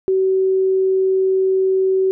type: tone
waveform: sine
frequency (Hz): 379.7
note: F#4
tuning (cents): +45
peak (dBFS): -13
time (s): 0.08-2.11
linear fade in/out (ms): 0
effects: none

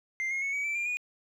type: tone with pitch steps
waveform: sine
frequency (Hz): 2093 / 2149 / 2207 / 2267 / 2328 / 2390 / 2455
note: C7 / C7 / C#7 / C#7 / D7 / D7 / D#7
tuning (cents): 0 / +46 / -8 / +38 / -16 / +30 / -24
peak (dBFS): -26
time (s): 0.2-0.97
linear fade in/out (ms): 0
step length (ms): 110
effects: tanh soft clip ceiling -28 dBFS + 11-bit

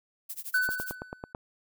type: noise with tremolo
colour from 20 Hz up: violet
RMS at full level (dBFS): -36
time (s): 0.29-0.95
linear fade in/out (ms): 10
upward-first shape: sine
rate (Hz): 12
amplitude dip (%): 95
type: tone with exponential decay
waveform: triangle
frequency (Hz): 1501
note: F#6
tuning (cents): +24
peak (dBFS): -19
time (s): 0.54-1.33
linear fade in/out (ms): 5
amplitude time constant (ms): 170
type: click train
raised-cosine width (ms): 1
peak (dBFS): -21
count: 7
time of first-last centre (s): 0.69-1.349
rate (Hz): 9.11
effects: none

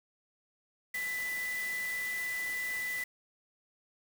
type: tone in noise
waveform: sine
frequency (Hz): 1991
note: B6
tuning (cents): +14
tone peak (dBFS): -33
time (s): 0.94-3.04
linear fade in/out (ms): 5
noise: white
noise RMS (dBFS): -44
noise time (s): 0.94-3.04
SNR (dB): +8
effects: none

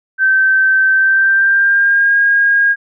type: tone with pitch glide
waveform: sine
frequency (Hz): 1548 to 1627.8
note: G6 to G#6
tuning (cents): -22 to -35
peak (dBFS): -8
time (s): 0.18-2.76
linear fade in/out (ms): 50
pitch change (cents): +87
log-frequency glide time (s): 0.92-2.17
effects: none

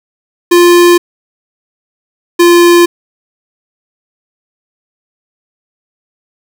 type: tone pair in turn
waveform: square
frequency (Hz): 349.2 / 346.4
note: F4 / F4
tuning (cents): 0 / -14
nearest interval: unison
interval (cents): 14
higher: first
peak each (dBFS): -3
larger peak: neither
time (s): 0.51-0.98 / 2.39-2.86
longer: neither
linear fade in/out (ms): 10
effects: 7-bit

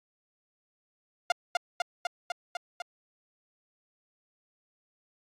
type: tone with echo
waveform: sawtooth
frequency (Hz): 704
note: F5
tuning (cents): +14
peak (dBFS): -18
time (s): 1.3-1.32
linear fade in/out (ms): 2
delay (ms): 250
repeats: 6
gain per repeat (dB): -2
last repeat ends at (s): 2.82
effects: low-pass 7000 Hz 12 dB/octave + AAC 64 kbps

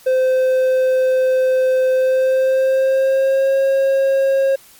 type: tone with pitch glide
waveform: triangle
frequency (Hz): 517 to 540.8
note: C5 to C#5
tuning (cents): -21 to -43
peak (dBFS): -10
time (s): 0.06-4.56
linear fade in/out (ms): 10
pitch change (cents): +78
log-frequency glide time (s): 1.93-3.56
effects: white hiss -46 dBFS RMS until 4.79 s + MP3 96 kbps

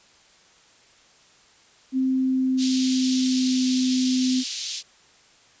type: tone with pitch glide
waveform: sine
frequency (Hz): 261.6 to 256.1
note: C4 to C4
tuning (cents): 0 to -37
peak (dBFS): -19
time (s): 1.92-4.44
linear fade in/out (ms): 50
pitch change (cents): -37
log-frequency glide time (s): 2.04-3.65
type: band-pass noise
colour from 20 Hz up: pink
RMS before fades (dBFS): -31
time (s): 2.57-4.83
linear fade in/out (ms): 50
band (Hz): 3500 to 6700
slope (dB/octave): 24
effects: white hiss -55 dBFS RMS until 5.6 s + resampled to 16000 Hz

